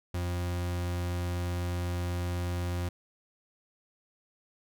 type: tone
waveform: 40% pulse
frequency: 88.1 Hz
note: F2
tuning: 16 cents sharp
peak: -29 dBFS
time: 0.14-2.89 s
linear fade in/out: 5 ms
effects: none